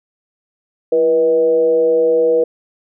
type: tone with frequency modulation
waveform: sine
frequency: 484.8 Hz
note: B4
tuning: 32 cents flat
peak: -10 dBFS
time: 0.92-2.44 s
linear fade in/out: 5 ms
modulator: 149 Hz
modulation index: 0.5
effects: none